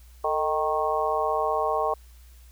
harmonic tone with a mistuned harmonic, 155.56 Hz, D#3, in tune, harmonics 3 / 4 / 5 / 6 / 7, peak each -29 / -28 / -28 / -32 / -28 dBFS, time 0.24-1.94 s, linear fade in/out 5 ms, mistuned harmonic 3, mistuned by -68 cents, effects added 60 Hz sine -47 dBFS peak until 2.51 s + white hiss -59 dBFS RMS until 2.51 s

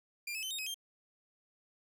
sawtooth tone with pitch steps, 2391 / 2587 / 3061 / 3715 / 2541 / 3184 Hz, D7 / E7 / G7 / A#7 / D#7 / G7, +30 / -33 / -42 / -7 / +36 / +26 cents, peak -34 dBFS, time 0.27-0.744 s, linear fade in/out 5 ms, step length 79 ms, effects none

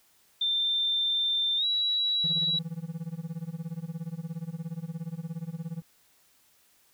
sine tone with pitch glide, 3578 to 3902 Hz, A7 to B7, +28 to -22 cents, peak -24 dBFS, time 0.41-2.59 s, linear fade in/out 5 ms, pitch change +150 cents, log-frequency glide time 1.57-1.65 s
triangle tone with tremolo, 164.81 Hz, E3, in tune, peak -28 dBFS, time 2.24-5.82 s, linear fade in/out 0 ms, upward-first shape sine, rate 17 Hz, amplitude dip 95%
effects white hiss -64 dBFS RMS until 6.93 s

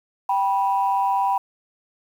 sine tone pair together, 784 / 979.4 Hz, G5 / B5, 0 / -15 cents, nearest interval major third, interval 385 cents, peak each -20 dBFS, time 0.29-1.38 s, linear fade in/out 5 ms, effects tanh soft clip ceiling -11 dBFS + 8-bit

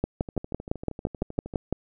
two click trains, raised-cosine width 2 ms, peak -11 / -23 dBFS, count 11 / 18, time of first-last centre 0.04-1.726 / 0.21-1.538 s, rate 5.93 / 12.8 Hz, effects none

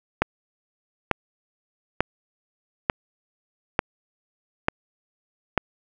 click train, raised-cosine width 0.5 ms, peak -3 dBFS, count 7, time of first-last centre 0.22-5.577 s, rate 1.12 Hz, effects none

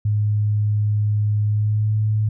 sine tone with pitch glide, 105 to 107.27 Hz, G#2 to A2, +19 to -44 cents, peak -16 dBFS, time 0.05-2.29 s, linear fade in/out 5 ms, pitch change +37 cents, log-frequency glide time 1.45-1.94 s, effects none

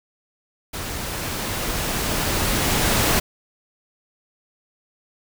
pink noise with level ramp, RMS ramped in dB -30 to -18 dBFS, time 0.73-3.2 s, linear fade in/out 10 ms, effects none

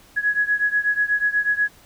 sine beating tone pair, 1672 / 1680.2 Hz, G#6 / G#6, +11 / +20 cents, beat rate 8.2 Hz, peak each -20 / -22 dBFS, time 0.16-1.69 s, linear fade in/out 20 ms, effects pink hiss -51 dBFS RMS until 1.85 s

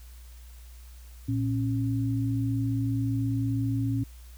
sine tone pair together, 114.82 / 273.1 Hz, A#2 / C#4, -26 / -26 cents, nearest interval octave + minor third, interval 1500 cents, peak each -26 / -29 dBFS, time 1.28-4.04 s, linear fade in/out 10 ms, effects added 60 Hz sine -44 dBFS peak until 4.37 s + white hiss -57 dBFS RMS until 4.37 s

